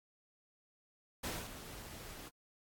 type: noise with ADSR envelope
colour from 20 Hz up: pink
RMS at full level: -39 dBFS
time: 1.23-2.3 s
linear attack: 13 ms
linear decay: 250 ms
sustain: -11 dB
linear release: 26 ms
effects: AAC 64 kbps